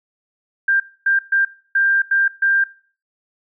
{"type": "tone bursts at uneven times", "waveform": "sine", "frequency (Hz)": 1589, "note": "G6", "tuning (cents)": 23, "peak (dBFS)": -13, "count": 6, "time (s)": [[0.68, 0.8], [1.06, 1.19], [1.32, 1.45], [1.75, 2.02], [2.11, 2.28], [2.42, 2.64]], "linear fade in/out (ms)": 5, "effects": ["noise-tail reverb RT60 0.4 s tail -17 dB re dry"]}